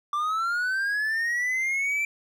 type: linear sweep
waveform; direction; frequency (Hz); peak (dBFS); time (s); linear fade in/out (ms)
triangle; up; 1164 to 2349; -22; 0.13-2.05; 2
effects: none